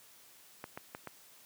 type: clicks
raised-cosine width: 0.5 ms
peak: -26 dBFS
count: 4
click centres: 0.641 / 0.775 / 0.949 / 1.073 s
effects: white hiss -59 dBFS RMS until 1.45 s + high-pass 100 Hz 12 dB/octave